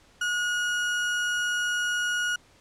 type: tone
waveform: 35% pulse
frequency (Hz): 1447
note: F#6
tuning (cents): -39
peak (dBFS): -23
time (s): 0.21-2.36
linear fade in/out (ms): 5
effects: pink hiss -58 dBFS RMS until 2.6 s + low-pass 8000 Hz 12 dB/octave